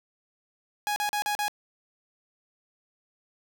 sawtooth tone bursts, 830.6 Hz, G#5, in tune, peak -22 dBFS, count 5, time 0.87-1.481 s, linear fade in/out 0 ms, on 91 ms, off 39 ms, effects none

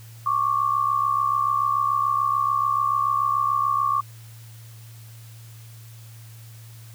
sine tone pair together, 1100.1 / 1167 Hz, C#6 / D6, -14 / -11 cents, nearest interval minor second, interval 103 cents, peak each -22 dBFS, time 0.26-4.01 s, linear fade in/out 5 ms, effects added 113 Hz sine -41 dBFS peak until 6.94 s + white hiss -51 dBFS RMS until 6.94 s

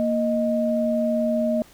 sine tone pair together, 233.1 / 622.3 Hz, A#3 / D#5, 0 / 0 cents, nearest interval octave + perfect fourth, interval 1700 cents, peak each -22 dBFS, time 0-1.62 s, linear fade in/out 0 ms, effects pink hiss -51 dBFS RMS until 1.73 s

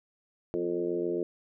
harmonic tone with a mistuned harmonic, 87.31 Hz, F2, in tune, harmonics 2 / 3 / 4 / 5 / 6 / 7, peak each -42 / -40 / -30 / -33 / -40 / -41 dBFS, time 0.54-1.23 s, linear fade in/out 0 ms, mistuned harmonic 3, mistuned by -39 cents, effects none

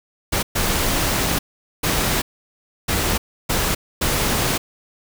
pink noise bursts at uneven times, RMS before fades -20 dBFS, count 6, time 0.32-0.43 / 0.55-1.39 / 1.83-2.22 / 2.88-3.18 / 3.49-3.75 / 4.01-4.58 s, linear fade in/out 10 ms, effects none

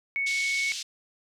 sine tone, 2217 Hz, C#7, in tune, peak -25 dBFS, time 0.16-0.72 s, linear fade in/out 0 ms
pink band-pass noise, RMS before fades -35 dBFS, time 0.26-0.83 s, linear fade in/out 10 ms, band 3100 to 7100 Hz, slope 24 dB/octave
effects none

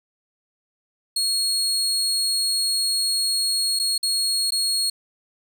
30% pulse tone with dropouts, 4302 Hz, C8, 47 cents sharp, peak -17 dBFS, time 1.16-4.9 s, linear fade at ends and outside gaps 5 ms, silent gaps 3.791-3.796 / 3.98-4.029 / 4.507-4.52 s, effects none

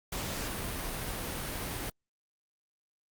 pink noise, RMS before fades -36 dBFS, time 0.12-1.9 s, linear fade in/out 5 ms, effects Opus 48 kbps

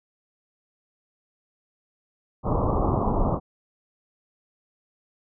pink low-pass noise, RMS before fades -23 dBFS, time 2.43-3.4 s, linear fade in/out 50 ms, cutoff 1200 Hz, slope 96 dB/octave, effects none

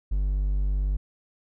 triangle tone, 49 Hz, G1, in tune, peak -20 dBFS, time 0.11-0.97 s, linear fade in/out 10 ms, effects none

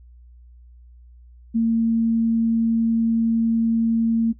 sine tone, 227.7 Hz, A#3, 40 cents flat, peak -16 dBFS, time 1.54-4.33 s, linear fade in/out 20 ms, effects noise-tail reverb RT60 0.1 s tail -17 dB re dry + added 60 Hz sine -44 dBFS peak until 4.39 s

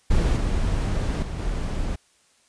brown noise with level steps, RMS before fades -20 / -23 / -29 / -26 dBFS, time 0.1-1.96 s, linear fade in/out 10 ms, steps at 0.36 / 1.22 / 1.38 s, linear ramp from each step 10 ms, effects white hiss -61 dBFS RMS until 2.48 s + resampled to 22050 Hz

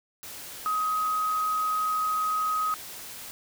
sine tone in noise, 1261 Hz, D#6, 23 cents sharp, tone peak -24 dBFS, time 0.66-2.74 s, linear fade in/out 0 ms, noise white, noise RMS -41 dBFS, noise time 0.23-3.31 s, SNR +14 dB, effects none

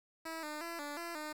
10% pulse tone with pitch steps, 324.7 / 301.7 / 337.3 / 291 / 339.9 / 304.1 Hz, E4 / D4 / E4 / D4 / F4 / D#4, -26 / +47 / +40 / -16 / -47 / -40 cents, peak -32 dBFS, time 0.25-1.33 s, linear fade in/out 10 ms, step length 180 ms, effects 10-bit

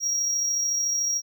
triangle tone with amplitude modulation, 5650 Hz, F8, 19 cents sharp, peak -20 dBFS, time 0-1.22 s, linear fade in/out 50 ms, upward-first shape sine, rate 33.7 Hz, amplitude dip 30%, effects none

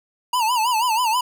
square tone with vibrato, 935 Hz, A#5, 5 cents sharp, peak -18 dBFS, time 0.33-1.21 s, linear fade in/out 5 ms, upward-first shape sine, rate 6.2 Hz, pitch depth 140 cents each way, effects none

